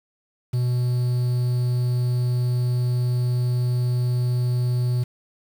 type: tone with quantisation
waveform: triangle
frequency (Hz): 123.47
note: B2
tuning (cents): 0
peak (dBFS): -17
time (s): 0.53-5.04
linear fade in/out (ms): 10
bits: 7
effects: none